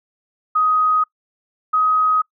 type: tone pair in turn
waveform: sine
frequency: 1254 / 1260.1 Hz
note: D#6 / D#6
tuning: +13 / +22 cents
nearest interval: unison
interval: 9 cents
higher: second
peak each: -13 dBFS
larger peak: neither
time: 0.55-1.04 / 1.73-2.22 s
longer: neither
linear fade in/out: 10 ms
effects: noise-tail reverb RT60 0.1 s tail -25 dB re dry